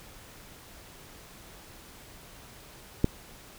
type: click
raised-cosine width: 3 ms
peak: -8 dBFS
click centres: 3.044 s
effects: pink hiss -50 dBFS RMS until 3.58 s